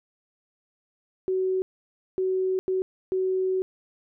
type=tone bursts at uneven times; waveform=sine; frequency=375.1 Hz; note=F#4; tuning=24 cents sharp; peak=-22 dBFS; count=4; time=1.28-1.62 / 2.18-2.59 / 2.68-2.82 / 3.12-3.62 s; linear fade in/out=0 ms; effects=none